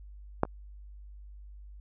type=clicks; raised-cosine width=1 ms; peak=-9 / -30 dBFS; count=2; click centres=0.434 / 0.452 s; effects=added 50 Hz sine -45 dBFS peak until 1.8 s